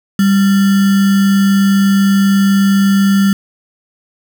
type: tone with sample-and-hold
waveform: sine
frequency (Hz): 197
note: G3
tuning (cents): +9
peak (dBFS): -7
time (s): 0.19-3.33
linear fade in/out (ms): 2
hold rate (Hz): 1575
effects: none